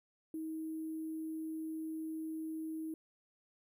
sine tone with sample-and-hold, 317.4 Hz, D#4, 35 cents sharp, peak -38 dBFS, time 0.34-2.94 s, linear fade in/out 2 ms, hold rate 11025 Hz, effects none

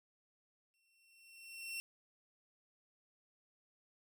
sawtooth tone with exponential growth, 2712 Hz, E7, 49 cents sharp, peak -36 dBFS, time 0.74-1.8 s, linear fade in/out 0 ms, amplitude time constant 230 ms, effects none

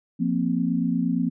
sine chord, F suspended fourth, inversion none, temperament equal, 174.61 / 233.1 / 261.6 Hz, F3 / Bb3 / C4, 0 / 0 / 0 cents, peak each -25 dBFS, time 0.19-1.3 s, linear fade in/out 20 ms, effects none

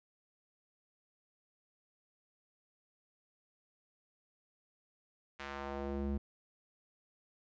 square tone with band-pass filter sweep, 69.7 Hz, C#2, 10 cents sharp, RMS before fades -39 dBFS, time 5.39-6.18 s, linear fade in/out 10 ms, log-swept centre 2100 to 170 Hz, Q 0.98, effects resampled to 16000 Hz

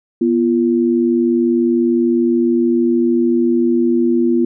sine tone pair together, 243.5 / 343.4 Hz, B3 / F4, -24 / -29 cents, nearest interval tritone, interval 595 cents, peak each -14 dBFS, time 0.21-4.45 s, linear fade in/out 5 ms, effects none

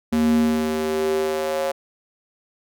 square tone with high-pass filter sweep, 77.78 Hz, D#2, in tune, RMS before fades -21 dBFS, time 0.12-1.72 s, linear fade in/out 10 ms, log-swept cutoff 200 to 570 Hz, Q 4.5, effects none

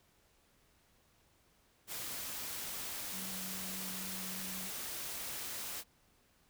sine tone in noise, 187.8 Hz, F#3, 26 cents sharp, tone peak -47 dBFS, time 3.11-4.7 s, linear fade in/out 50 ms, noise white, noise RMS -42 dBFS, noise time 1.87-5.84 s, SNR -8 dB, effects pink hiss -70 dBFS RMS until 6.49 s

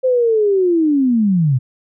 sine linear sweep, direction down, 523.3 to 120 Hz, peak -11 dBFS, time 0.03-1.59 s, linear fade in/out 20 ms, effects none

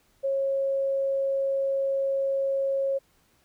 sine tone, 545 Hz, C#5, 29 cents flat, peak -23 dBFS, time 0.23-2.99 s, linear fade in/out 20 ms, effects pink hiss -65 dBFS RMS until 3.44 s

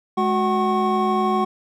triangle tone cluster, 211.9 / 368.1 / 752 / 1092 Hz, G#3 / F#4 / F#5 / C#6, +35 / -9 / +28 / -26 cents, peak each -21 dBFS, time 0.17-1.45 s, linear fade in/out 10 ms, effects none

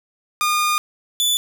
sawtooth tone pair in turn, 1217 / 3477 Hz, D#6 / A7, -39 / -21 cents, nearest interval octave + tritone, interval 1818 cents, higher second, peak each -13 dBFS, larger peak neither, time 0.41-0.78 / 1.2-1.37 s, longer first, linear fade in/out 0 ms, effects none

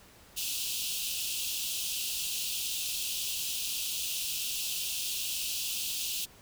pink high-pass noise, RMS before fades -34 dBFS, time 0.36-6.26 s, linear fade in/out 20 ms, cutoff 2600 Hz, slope 96 dB/octave, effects pink hiss -56 dBFS RMS until 6.41 s

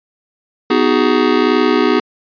square chord, G# minor seventh, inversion first, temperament just, 249.2 / 311.5 / 373.8 / 415.3 Hz, B3 / D#4 / F#4 / G#4, +16 / +2 / +18 / 0 cents, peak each -17 dBFS, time 0.7-2 s, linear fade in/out 5 ms, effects resampled to 11025 Hz

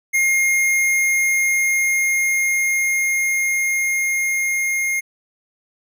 square tone with level ramp, 2133 Hz, C7, 33 cents sharp, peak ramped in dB -15 to -19 dBFS, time 0.13-5.01 s, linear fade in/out 20 ms, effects none

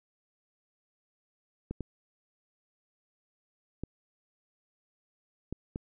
clicks, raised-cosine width 3 ms, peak -22 dBFS, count 5, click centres 1.71 / 1.807 / 3.836 / 5.526 / 5.759 s, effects none

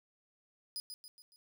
sawtooth tone with echo, 4978 Hz, D#8, in tune, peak -35 dBFS, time 0.76-0.8 s, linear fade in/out 0 ms, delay 140 ms, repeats 4, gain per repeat -6 dB, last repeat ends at 1.36 s, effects none

